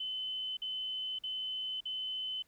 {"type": "tone bursts", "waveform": "sine", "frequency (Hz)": 3038, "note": "F#7", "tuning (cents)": 45, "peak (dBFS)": -35, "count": 4, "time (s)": [0, 2.424], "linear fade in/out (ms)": 5, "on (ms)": 570, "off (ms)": 48, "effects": ["pink hiss -70 dBFS RMS until 2.47 s"]}